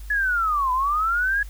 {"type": "linear two-way sweep", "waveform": "sine", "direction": "down then up", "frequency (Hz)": [1716, 993, 1681], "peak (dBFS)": -19, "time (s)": [0.1, 1.43], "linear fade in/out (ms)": 5, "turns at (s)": 0.72, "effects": ["added 50 Hz sine -34 dBFS peak until 1.49 s", "white hiss -51 dBFS RMS until 1.49 s"]}